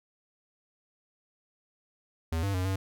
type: tone with pitch steps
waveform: square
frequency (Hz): 81.7 / 98.9 / 91.9 / 95.8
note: E2 / G2 / F#2 / G2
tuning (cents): -15 / +16 / -11 / -39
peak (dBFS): -28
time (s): 2.32-2.76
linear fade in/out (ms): 5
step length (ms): 110
effects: none